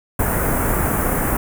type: band-stop noise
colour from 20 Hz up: pink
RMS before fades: -19 dBFS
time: 0.19-1.37 s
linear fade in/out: 5 ms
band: 1800 to 9500 Hz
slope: 24 dB/octave
effects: none